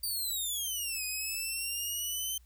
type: exponential two-way sweep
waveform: 10% pulse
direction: down then up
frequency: 4699 to 2489 to 3102 Hz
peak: -25 dBFS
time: 0.03-2.38 s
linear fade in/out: 5 ms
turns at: 1.04 s
effects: added 60 Hz sine -56 dBFS peak until 2.45 s + white hiss -70 dBFS RMS until 2.45 s